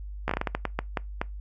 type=slowing click train; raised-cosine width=0.5 ms; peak=-11 dBFS; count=12; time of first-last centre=0.28-1.215 s; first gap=14 ms; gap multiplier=1.33; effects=noise-tail reverb RT60 0.2 s tail -23 dB re dry + added 50 Hz sine -35 dBFS peak until 1.4 s